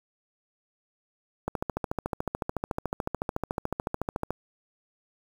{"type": "click train", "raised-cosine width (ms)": 1, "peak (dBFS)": -14, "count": 40, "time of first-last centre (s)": [1.48, 4.306], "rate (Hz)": 13.8, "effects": ["7-bit"]}